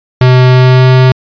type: tone with pitch glide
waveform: square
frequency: 127.2 to 128.9 Hz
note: C3 to C3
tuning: -48 to -26 cents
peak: -3 dBFS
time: 0.21-1.12 s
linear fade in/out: 2 ms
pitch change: +22 cents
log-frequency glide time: 0.47-0.91 s
effects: resampled to 11025 Hz